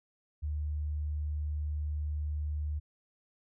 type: tone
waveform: sine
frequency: 75 Hz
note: D2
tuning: 37 cents sharp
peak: -31 dBFS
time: 0.42-2.8 s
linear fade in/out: 20 ms
effects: none